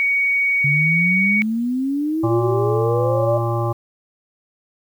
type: tone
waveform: sine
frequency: 2242 Hz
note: C#7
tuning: 19 cents sharp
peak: -15 dBFS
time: 0-1.42 s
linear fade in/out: 0 ms
type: exponential sweep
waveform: sine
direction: up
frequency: 141.5 to 601 Hz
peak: -18 dBFS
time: 0.64-3.38 s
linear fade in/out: 5 ms
type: harmonic tone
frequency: 116.54 Hz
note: A#2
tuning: in tune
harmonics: 1 / 3 / 5 / 7 / 9 / 10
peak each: -20 / -25 / -27 / -28 / -30 / -30 dBFS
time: 2.23-3.73 s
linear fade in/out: 10 ms
effects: 8-bit